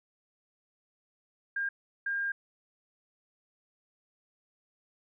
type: tone bursts at uneven times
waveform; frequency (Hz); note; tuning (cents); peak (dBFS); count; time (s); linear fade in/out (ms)
sine; 1607; G6; +43; -29; 2; 1.56-1.69 / 2.06-2.32; 5
effects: none